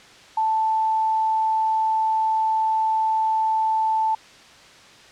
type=tone; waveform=sine; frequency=880 Hz; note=A5; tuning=in tune; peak=-18 dBFS; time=0.37-4.15 s; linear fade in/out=5 ms; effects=white hiss -47 dBFS RMS until 5.11 s + low-pass 5000 Hz 12 dB/octave